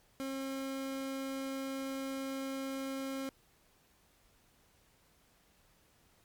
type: tone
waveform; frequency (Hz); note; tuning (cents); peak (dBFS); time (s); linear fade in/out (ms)
30% pulse; 269.1; C4; +49; -34; 0.2-3.29; 0
effects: pink hiss -68 dBFS RMS until 6.24 s + MP3 96 kbps